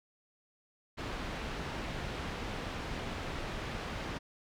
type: low-pass noise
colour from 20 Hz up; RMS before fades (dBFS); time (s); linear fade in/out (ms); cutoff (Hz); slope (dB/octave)
pink; -39; 0.97-4.19; 20; 3400; 12
effects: none